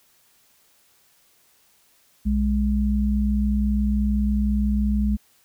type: tone pair together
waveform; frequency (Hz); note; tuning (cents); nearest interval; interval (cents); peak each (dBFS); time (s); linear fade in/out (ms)
sine; 61.74 / 207.7; B1 / G#3; 0 / 0; octave + major sixth; 2100; -21; 2.25-5.17; 20
effects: white hiss -60 dBFS RMS until 5.44 s